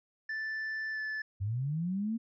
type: tone with pitch glide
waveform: triangle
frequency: 1760 to 1740.8 Hz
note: A6 to A6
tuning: 0 to -19 cents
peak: -32 dBFS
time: 0.29-1.22 s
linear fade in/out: 5 ms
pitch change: -19 cents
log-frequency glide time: 0.92-0.99 s
type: linear sweep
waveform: sine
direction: up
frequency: 92.5 to 233.1 Hz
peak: -30 dBFS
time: 1.4-2.18 s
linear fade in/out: 20 ms
effects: resampled to 16000 Hz